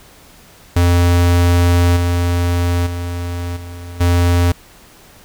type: tone with level steps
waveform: square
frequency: 87.31 Hz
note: F2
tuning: in tune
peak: -10 / -14 / -21 / -29 / -11 dBFS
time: 0.76-4.52 s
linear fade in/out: 5 ms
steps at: 1.96 / 2.86 / 3.56 / 4 s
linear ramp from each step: 10 ms
effects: pink hiss -44 dBFS RMS until 5.24 s